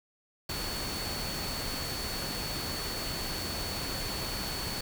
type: tone in noise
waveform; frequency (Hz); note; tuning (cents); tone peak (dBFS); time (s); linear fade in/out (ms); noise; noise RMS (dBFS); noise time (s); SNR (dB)
sine; 4438; C#8; +1; -38; 0.49-4.81; 5; pink; -36; 0.49-4.81; -5
effects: none